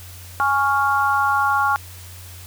sine chord, Db major, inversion second, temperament equal, 830.6 / 1108.7 / 1396.9 Hz, Ab5 / Db6 / F6, 0 / 0 / 0 cents, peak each -20 dBFS, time 0.4-1.76 s, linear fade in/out 0 ms, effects added 90 Hz sine -38 dBFS peak until 2.46 s + white hiss -42 dBFS RMS until 2.46 s

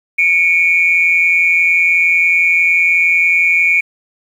sine tone pair together, 2233 / 2404 Hz, C#7 / D7, +12 / +40 cents, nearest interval minor second, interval 128 cents, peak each -11 dBFS, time 0.18-3.81 s, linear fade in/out 10 ms, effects tanh soft clip ceiling -1 dBFS + 7-bit

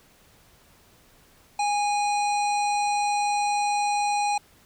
harmonic tone, 823 Hz, G#5, 16 cents flat, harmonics 1 / 3 / 5 / 7 / 9 / 10, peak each -22 / -32 / -36 / -39 / -41 / -42 dBFS, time 1.59-4.38 s, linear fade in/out 5 ms, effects pink hiss -57 dBFS RMS until 4.65 s

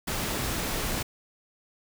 pink noise, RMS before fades -30 dBFS, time 0.07-1.03 s, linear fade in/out 10 ms, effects none

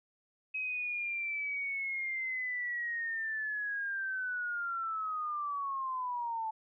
sine linear sweep, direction down, 2546 to 872 Hz, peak -33 dBFS, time 0.54-6.51 s, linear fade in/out 10 ms, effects none

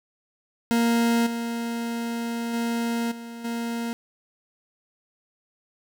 40% pulse tone with level steps, 233.1 Hz, A#3, in tune, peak -18 / -26 / -23 / -35 / -26 dBFS, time 0.71-3.93 s, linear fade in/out 0 ms, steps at 1.26 / 2.53 / 3.11 / 3.44 s, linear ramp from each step 10 ms, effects none

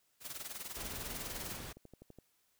white noise with tremolo, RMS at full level -42 dBFS, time 0.2-1.59 s, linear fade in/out 50 ms, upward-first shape sine, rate 20 Hz, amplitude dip 75%
pink noise, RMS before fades -46 dBFS, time 0.76-1.73 s, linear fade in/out 10 ms
click train, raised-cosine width 2 ms, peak -39 dBFS, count 18, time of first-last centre 0.77-2.187 s, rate 12 Hz
effects white hiss -75 dBFS RMS until 2.59 s

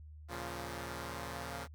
5% pulse chord, Bb minor, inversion none, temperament equal, 116.54 / 138.59 / 174.61 Hz, Bb2 / Db3 / F3, 0 / 0 / 0 cents, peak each -34 dBFS, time 0.28-1.68 s, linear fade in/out 50 ms, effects added 76 Hz sine -49 dBFS peak until 1.74 s

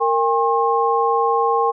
sine tone cluster, 462.1 / 805 / 1075 Hz, A#4 / G5 / C6, -15 / +46 / +47 cents, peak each -19 dBFS, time 0-1.72 s, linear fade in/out 20 ms, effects none

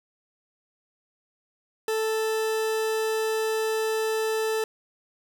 40% pulse tone, 440 Hz, A4, in tune, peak -23 dBFS, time 1.88-4.64 s, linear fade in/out 2 ms, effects none

